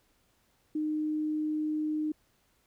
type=tone; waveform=sine; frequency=306.6 Hz; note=D#4; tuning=25 cents flat; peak=-28 dBFS; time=0.75-2.12 s; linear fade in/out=5 ms; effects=pink hiss -70 dBFS RMS until 2.66 s